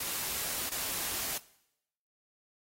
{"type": "noise with dropouts", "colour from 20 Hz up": "white", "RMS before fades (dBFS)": -35, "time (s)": [0, 1.38], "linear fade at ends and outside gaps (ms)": 5, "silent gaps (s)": [0.694, 0.716], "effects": ["noise-tail reverb RT60 0.8 s tail -19 dB re dry", "AAC 48 kbps"]}